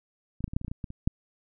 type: clicks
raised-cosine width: 5 ms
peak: -28 / -13 / -30 / -23 / -13 / -24 / -22 / -24 / -21 / -21 / -27 / -11 dBFS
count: 12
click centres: 0.406 / 0.442 / 0.479 / 0.535 / 0.565 / 0.614 / 0.647 / 0.681 / 0.715 / 0.842 / 0.904 / 1.075 s
effects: none